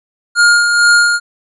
square tone with tremolo, 1418 Hz, F6, 26 cents sharp, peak -6 dBFS, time 0.35-1.2 s, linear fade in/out 50 ms, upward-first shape sine, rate 2.2 Hz, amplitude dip 45%, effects resampled to 24000 Hz

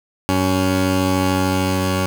15% pulse tone pair together, 93.5 / 280.2 Hz, F#2 / C#4, +19 / +19 cents, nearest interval octave + perfect fifth, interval 1900 cents, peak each -12 / -14 dBFS, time 0.29-2.06 s, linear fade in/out 0 ms, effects none

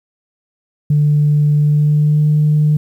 sine tone with pitch glide, 148.1 to 150.95 Hz, D3 to D3, +15 to +48 cents, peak -8 dBFS, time 0.9-2.77 s, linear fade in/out 5 ms, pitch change +33 cents, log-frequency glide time 1.6-2.27 s, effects tanh soft clip ceiling -5 dBFS + 8-bit

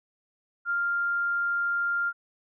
sine tone, 1396.9 Hz, F6, in tune, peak -24 dBFS, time 0.65-2.13 s, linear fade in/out 50 ms, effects none

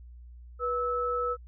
sine tone pair together, 488.4 / 1304 Hz, B4 / E6, -19 / -19 cents, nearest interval octave + perfect fourth, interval 1700 cents, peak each -30 / -29 dBFS, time 0.59-1.37 s, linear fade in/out 50 ms, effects added 60 Hz sine -45 dBFS peak until 1.47 s

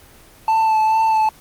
triangle tone with vibrato, 880 Hz, A5, in tune, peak -11 dBFS, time 0.48-1.29 s, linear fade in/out 2 ms, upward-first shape sine, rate 2.3 Hz, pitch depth 20 cents each way, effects pink hiss -46 dBFS RMS until 1.4 s + Opus 24 kbps

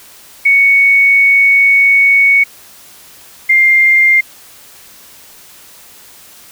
sine tone pair in turn, 2224 / 2106 Hz, C#7 / C7, +5 / +11 cents, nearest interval minor second, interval 94 cents, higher first, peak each -5 dBFS, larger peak neither, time 0.45-2.44 / 3.49-4.21 s, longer first, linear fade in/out 10 ms, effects white hiss -39 dBFS RMS until 6.51 s

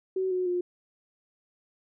sine tone with pitch steps, 376.8 / 366.3 / 356.1 Hz, F#4 / F#4 / F4, +32 / -17 / +34 cents, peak -25 dBFS, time 0.16-0.61 s, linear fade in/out 5 ms, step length 150 ms, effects none

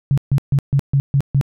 sine tone bursts, 138.59 Hz, C#3, in tune, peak -11 dBFS, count 7, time 0.11-1.412 s, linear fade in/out 0 ms, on 66 ms, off 140 ms, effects none

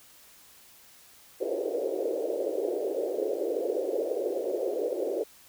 white band-pass noise, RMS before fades -30 dBFS, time 1.4-5.24 s, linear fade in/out 20 ms, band 350 to 560 Hz, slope 48 dB/octave, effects white hiss -55 dBFS RMS until 5.48 s

